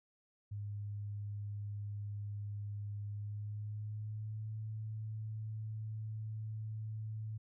sine tone with pitch glide, 102.8 to 108.91 Hz, G#2 to A2, -17 to -17 cents, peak -39 dBFS, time 0.51-7.38 s, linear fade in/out 10 ms, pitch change +100 cents, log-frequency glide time 3.05-4.54 s, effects none

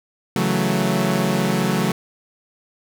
sawtooth chord, F# minor seventh, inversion second, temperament equal, 138.59 / 164.81 / 185 / 220 Hz, C#3 / E3 / F#3 / A3, 0 / 0 / 0 / 0 cents, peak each -21 / -22 / -17 / -19 dBFS, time 0.36-1.92 s, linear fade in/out 2 ms, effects none

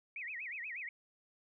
sine tone with vibrato, 2193 Hz, C#7, 19 cents flat, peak -40 dBFS, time 0.16-0.89 s, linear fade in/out 2 ms, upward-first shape sine, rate 8.3 Hz, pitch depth 290 cents each way, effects none

